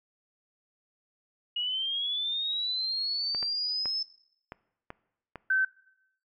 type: linear sweep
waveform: sine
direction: up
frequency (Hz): 2878 to 5274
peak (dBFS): -28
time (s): 1.56-4.03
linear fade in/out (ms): 5
type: clicks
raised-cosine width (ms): 0.5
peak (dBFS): -24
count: 6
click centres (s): 3.348 / 3.428 / 3.857 / 4.521 / 4.904 / 5.357
type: tone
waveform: sine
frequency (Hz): 1538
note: G6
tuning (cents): -33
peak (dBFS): -22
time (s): 5.5-5.65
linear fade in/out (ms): 5
effects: noise-tail reverb RT60 0.8 s tail -21 dB re dry